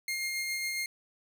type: tone with tremolo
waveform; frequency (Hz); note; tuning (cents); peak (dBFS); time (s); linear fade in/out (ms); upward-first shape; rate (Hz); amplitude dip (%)
sawtooth; 2126; C7; +27; -27; 0.08-0.86; 2; sine; 7.3; 25
effects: none